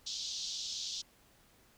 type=band-pass noise; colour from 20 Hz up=pink; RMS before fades=-40 dBFS; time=0.06-1.02 s; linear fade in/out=10 ms; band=3400 to 6400 Hz; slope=48 dB/octave; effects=pink hiss -65 dBFS RMS until 1.77 s